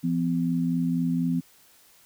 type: tone pair together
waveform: sine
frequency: 170 / 254.1 Hz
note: F3 / B3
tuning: -46 / +49 cents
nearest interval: perfect fifth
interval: 695 cents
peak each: -25 dBFS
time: 0.03-1.41 s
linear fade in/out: 20 ms
effects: white hiss -57 dBFS RMS until 2.05 s